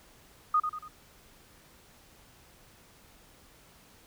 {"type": "tone with echo", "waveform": "sine", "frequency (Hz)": 1237, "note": "D#6", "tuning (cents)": -10, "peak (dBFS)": -21, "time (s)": [0.54, 0.6], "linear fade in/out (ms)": 5, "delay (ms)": 94, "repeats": 3, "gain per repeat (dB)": -7, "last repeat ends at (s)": 0.882, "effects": ["pink hiss -58 dBFS RMS until 4.06 s"]}